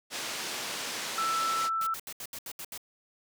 white band-pass noise, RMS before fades -36 dBFS, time 0.1-1.7 s, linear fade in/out 50 ms, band 200 to 6000 Hz, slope 12 dB/octave
sine tone, 1327 Hz, E6, 11 cents sharp, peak -27 dBFS, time 1.18-1.94 s, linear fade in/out 2 ms
white noise bursts, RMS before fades -40 dBFS, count 8, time 1.81-2.777 s, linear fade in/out 2 ms, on 57 ms, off 73 ms
effects none

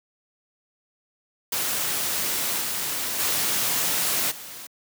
white noise with level steps, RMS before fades -26 / -28 / -24 / -39 dBFS, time 1.52-4.67 s, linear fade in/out 5 ms, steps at 2.6 / 3.18 / 4.3 s, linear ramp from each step 20 ms, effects high-pass 100 Hz 12 dB/octave

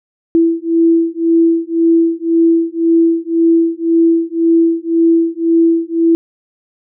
sine beating tone pair, 330.8 / 332.7 Hz, E4 / E4, +6 / +16 cents, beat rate 1.9 Hz, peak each -12 dBFS, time 0.35-6.15 s, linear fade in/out 0 ms, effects none

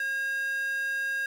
square tone with high-pass filter, 541 Hz, C#5, 42 cents flat, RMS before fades -30 dBFS, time 0-1.26 s, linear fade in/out 2 ms, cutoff 1700 Hz, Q 9.3, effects none

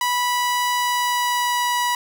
sawtooth tone with pitch glide, 982 to 974.7 Hz, B5 to B5, -10 to -23 cents, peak -15 dBFS, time 0.01-1.95 s, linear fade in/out 2 ms, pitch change -13 cents, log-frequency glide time 0.73-1.69 s, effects none

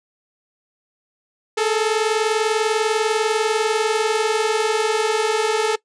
sawtooth tone pair together, 426.9 / 447 Hz, G#4 / A4, +48 / +27 cents, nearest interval minor second, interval 79 cents, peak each -16 dBFS, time 1.57-5.76 s, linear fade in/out 10 ms, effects noise-tail reverb RT60 0.1 s tail -21 dB re dry + resampled to 22050 Hz

